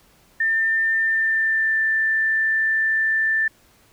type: tone with pitch glide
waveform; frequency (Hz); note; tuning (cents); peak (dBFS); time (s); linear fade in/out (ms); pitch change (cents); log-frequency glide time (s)
sine; 1797 to 1773.3; A6 to A6; +36 to +13; -17; 0.4-3.48; 5; -23; 0.99-1.81
effects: pink hiss -56 dBFS RMS until 3.92 s